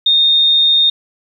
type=tone; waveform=sine; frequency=3673 Hz; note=A#7; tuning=26 cents flat; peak=-8 dBFS; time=0.06-0.9 s; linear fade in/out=5 ms; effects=8-bit